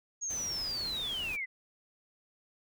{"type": "linear sweep", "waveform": "sine", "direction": "down", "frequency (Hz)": [6660, 1978], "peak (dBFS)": -33, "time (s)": [0.21, 1.46], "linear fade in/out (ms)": 20}
{"type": "noise", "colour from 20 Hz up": "pink", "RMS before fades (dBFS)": -46, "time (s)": [0.29, 1.37], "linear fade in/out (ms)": 20}
{"effects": []}